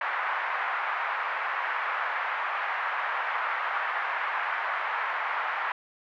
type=band-pass noise; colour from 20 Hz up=pink; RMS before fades=-30 dBFS; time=0.01-5.72 s; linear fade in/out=2 ms; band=870 to 2000 Hz; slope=24 dB/octave; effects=none